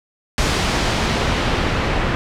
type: noise with low-pass filter sweep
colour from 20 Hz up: pink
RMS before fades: -19 dBFS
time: 0.38-2.15 s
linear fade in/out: 0 ms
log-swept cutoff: 6800 to 2400 Hz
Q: 0.75
effects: none